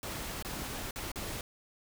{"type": "noise with dropouts", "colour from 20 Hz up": "pink", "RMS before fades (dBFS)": -39, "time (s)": [0.03, 1.41], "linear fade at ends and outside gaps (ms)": 1, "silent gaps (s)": [[0.425, 0.448], [0.909, 0.959], [1.117, 1.158]], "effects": []}